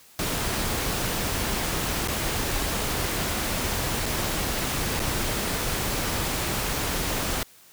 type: noise with dropouts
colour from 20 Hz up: pink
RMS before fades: -27 dBFS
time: 0.19-7.43 s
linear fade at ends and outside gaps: 1 ms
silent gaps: 2.076-2.083 / 4.058-4.062 / 4.995-5 s
effects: white hiss -53 dBFS RMS until 7.72 s